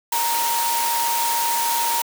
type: tone in noise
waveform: sine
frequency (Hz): 932.3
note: A#5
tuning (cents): 0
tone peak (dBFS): -21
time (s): 0.12-2.02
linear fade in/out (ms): 5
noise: white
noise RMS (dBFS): -24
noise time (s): 0.12-2.02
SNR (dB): 0
effects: high-pass 400 Hz 12 dB/octave